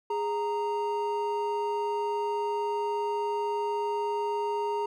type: tone pair together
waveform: triangle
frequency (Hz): 413.2 / 928.2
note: G#4 / A#5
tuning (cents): -9 / -8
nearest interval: octave + major second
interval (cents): 1401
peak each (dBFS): -28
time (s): 0.1-4.86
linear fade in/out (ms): 5
effects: none